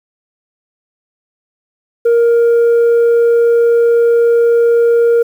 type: tone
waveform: sine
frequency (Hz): 468.1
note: A#4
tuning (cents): +7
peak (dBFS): -4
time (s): 2.05-5.23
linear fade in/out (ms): 10
effects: tanh soft clip ceiling -6 dBFS + 7-bit